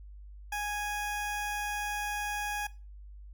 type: tone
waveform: 20% pulse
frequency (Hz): 829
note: G#5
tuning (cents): -3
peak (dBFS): -27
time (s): 0.52-2.67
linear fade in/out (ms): 5
effects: noise-tail reverb RT60 0.3 s tail -19 dB re dry + added 50 Hz sine -45 dBFS peak until 3.33 s